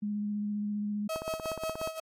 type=tone with vibrato; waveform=sine; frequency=207.5 Hz; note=G#3; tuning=1 cent flat; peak=-30 dBFS; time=0.02-1.08 s; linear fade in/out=10 ms; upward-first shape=square; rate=15 Hz; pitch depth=10 cents each way
type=tone with tremolo; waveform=35% pulse; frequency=641 Hz; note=E5; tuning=49 cents flat; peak=-29 dBFS; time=1.09-2 s; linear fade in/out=5 ms; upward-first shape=sine; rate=5.6 Hz; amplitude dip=75%
type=click train; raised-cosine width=1 ms; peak=-23 dBFS; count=13; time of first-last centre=1.16-1.874 s; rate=16.8 Hz
effects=AAC 64 kbps